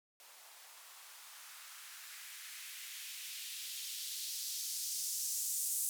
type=noise with band-pass filter sweep; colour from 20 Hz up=violet; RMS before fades=-43 dBFS; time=0.2-5.89 s; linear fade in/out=0 ms; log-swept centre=660 to 8400 Hz; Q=1.5; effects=none